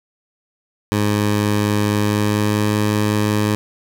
15% pulse tone with pitch glide, 104.1 to 105.43 Hz, G#2 to G#2, +5 to +27 cents, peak -9 dBFS, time 0.92-3.55 s, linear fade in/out 0 ms, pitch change +22 cents, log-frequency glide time 1.92-2.7 s, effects 8-bit

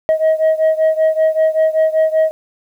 sine beating tone pair, 632 / 637.2 Hz, D#5 / D#5, +27 / +41 cents, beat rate 5.2 Hz, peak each -11 / -13 dBFS, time 0.09-2.31 s, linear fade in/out 0 ms, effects tanh soft clip ceiling -8 dBFS + 8-bit

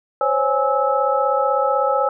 sine tone cluster, 520 / 556 / 830 / 1304 Hz, C5 / C#5 / G#5 / E6, -11 / +5 / -1 / -19 cents, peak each -21 dBFS, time 0.21-2.09 s, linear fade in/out 2 ms, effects none

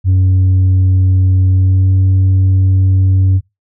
sine tone with pitch glide, 93.4 to 94.7 Hz, F#2 to F#2, +17 to +41 cents, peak -4 dBFS, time 0.04-3.41 s, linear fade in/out 50 ms, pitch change +24 cents, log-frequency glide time 1.5-1.92 s, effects noise-tail reverb RT60 0.2 s tail -22 dB re dry + tanh soft clip ceiling -6 dBFS

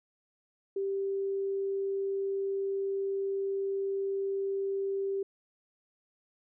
sine tone, 392 Hz, G4, in tune, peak -29 dBFS, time 0.76-5.23 s, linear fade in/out 5 ms, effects none

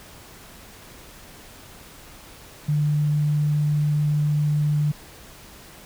sine tone, 148.8 Hz, D3, 23 cents sharp, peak -18 dBFS, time 2.68-4.92 s, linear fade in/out 10 ms, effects pink hiss -45 dBFS RMS until 5.85 s

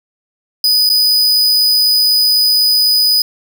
45% pulse tone with dropouts, 4978 Hz, D#8, in tune, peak -8 dBFS, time 0.64-3.22 s, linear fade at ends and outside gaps 2 ms, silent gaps 0.892-0.899 s, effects none

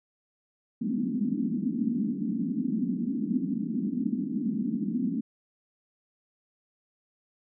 pink band-pass noise, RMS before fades -29 dBFS, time 0.81-5.21 s, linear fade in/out 10 ms, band 200 to 270 Hz, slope 48 dB/octave, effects none

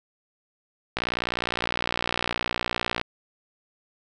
click train, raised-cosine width 0.3 ms, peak -9 dBFS, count 123, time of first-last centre 0.97-3.014 s, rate 59.7 Hz, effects none

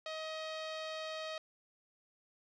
sawtooth tone with low-pass filter, 631 Hz, D#5, 24 cents sharp, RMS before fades -42 dBFS, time 0.06-1.38 s, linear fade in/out 2 ms, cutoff 4200 Hz, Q 2.2, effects none

